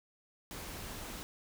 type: noise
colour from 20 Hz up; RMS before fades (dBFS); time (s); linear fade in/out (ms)
pink; -44; 0.51-1.23; 0
effects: none